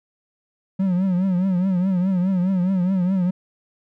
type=tone with vibrato; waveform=triangle; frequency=185 Hz; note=F#3; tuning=in tune; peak=-15 dBFS; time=0.79-3.31 s; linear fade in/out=10 ms; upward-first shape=triangle; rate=4.8 Hz; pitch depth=110 cents each way; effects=none